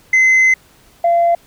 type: tone pair in turn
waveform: sine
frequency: 2053 / 685.1 Hz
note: C7 / F5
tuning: -33 / -33 cents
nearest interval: octave + perfect fifth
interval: 1900 cents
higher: first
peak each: -5 / -8 dBFS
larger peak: first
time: 0.13-0.54 / 1.04-1.35 s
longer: first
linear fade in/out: 5 ms
effects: tanh soft clip ceiling -7 dBFS + pink hiss -49 dBFS RMS until 1.46 s